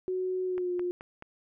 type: tone with pitch glide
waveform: sine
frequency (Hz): 370 to 356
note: F#4 to F4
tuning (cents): 0 to +33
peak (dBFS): -28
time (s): 0.08-0.91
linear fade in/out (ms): 0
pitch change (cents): -67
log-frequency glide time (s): 0.45-0.73
type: click train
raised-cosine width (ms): 0.5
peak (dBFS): -28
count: 4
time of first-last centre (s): 0.58-1.224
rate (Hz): 4.66
effects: none